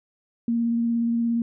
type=tone with vibrato; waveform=sine; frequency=233.1 Hz; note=A#3; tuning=in tune; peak=-20 dBFS; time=0.48-1.42 s; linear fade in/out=2 ms; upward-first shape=triangle; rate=17 Hz; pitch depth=16 cents each way; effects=none